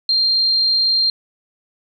sine tone, 4186 Hz, C8, in tune, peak -13 dBFS, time 0.09-1.1 s, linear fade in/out 2 ms, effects none

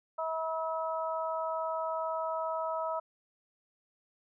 harmonic tone, 322.3 Hz, E4, 39 cents flat, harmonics 2 / 3 / 4, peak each -34 / -36 / -37 dBFS, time 0.18-3 s, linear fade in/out 10 ms, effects none

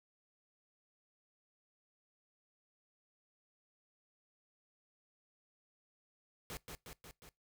pink noise with echo, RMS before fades -45 dBFS, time 6.5-6.57 s, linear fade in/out 0 ms, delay 180 ms, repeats 4, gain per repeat -3 dB, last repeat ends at 7.29 s, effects noise-tail reverb RT60 0.2 s tail -22 dB re dry

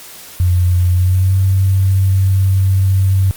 sine tone with pitch glide, 89.2 to 95.6 Hz, F2 to G2, +37 to -43 cents, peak -9 dBFS, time 0.4-3.31 s, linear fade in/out 0 ms, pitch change +120 cents, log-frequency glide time 0.91-1.37 s, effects white hiss -35 dBFS RMS until 3.36 s + Opus 48 kbps

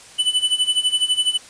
square tone with tremolo, 2992 Hz, F#7, 19 cents sharp, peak -14 dBFS, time 0.18-1.38 s, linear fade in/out 20 ms, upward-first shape sine, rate 12 Hz, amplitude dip 85%, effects white hiss -43 dBFS RMS until 1.49 s + resampled to 22050 Hz

